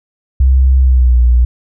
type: tone with pitch glide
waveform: sine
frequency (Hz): 65.41 to 60.33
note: C2 to B1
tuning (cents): 0 to -40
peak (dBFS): -5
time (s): 0.4-1.45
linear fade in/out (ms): 5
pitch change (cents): -140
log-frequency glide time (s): 0.79-1.2
effects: none